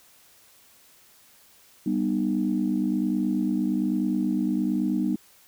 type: chord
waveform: sine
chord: G augmented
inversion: none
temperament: just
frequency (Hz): 196 / 245 / 306.2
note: G3 / B3 / D#4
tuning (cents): 0 / -14 / -28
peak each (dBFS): -26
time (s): 1.86-5.16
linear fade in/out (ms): 5
effects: tanh soft clip ceiling -13 dBFS + white hiss -56 dBFS RMS until 5.47 s